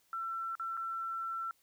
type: tone with dropouts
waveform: sine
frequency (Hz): 1345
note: E6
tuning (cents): +34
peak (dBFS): -35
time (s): 0.13-1.51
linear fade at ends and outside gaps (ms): 1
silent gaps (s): 0.553-0.597 / 0.769-0.774
effects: white hiss -71 dBFS RMS until 1.62 s